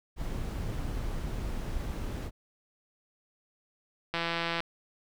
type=noise; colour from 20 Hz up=brown; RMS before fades=-34 dBFS; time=0.16-2.31 s; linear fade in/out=50 ms
type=click train; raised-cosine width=0.3 ms; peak=-15 dBFS; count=79; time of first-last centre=4.14-4.604 s; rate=168 Hz
effects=none